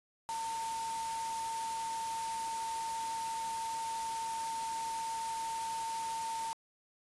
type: tone in noise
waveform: sine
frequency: 903 Hz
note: A5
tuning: 45 cents sharp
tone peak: -35 dBFS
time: 0.29-6.53 s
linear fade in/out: 0 ms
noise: white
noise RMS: -44 dBFS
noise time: 0.29-6.53 s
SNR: +6 dB
effects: resampled to 24000 Hz